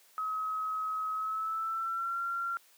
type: tone with pitch glide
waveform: sine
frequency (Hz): 1276 to 1375.5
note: D#6 to F6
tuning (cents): +43 to -27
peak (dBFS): -31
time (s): 0.18-2.57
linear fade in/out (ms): 0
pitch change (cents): +130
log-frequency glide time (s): 1.13-2.2
effects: white hiss -62 dBFS RMS until 2.77 s + high-pass 400 Hz 12 dB/octave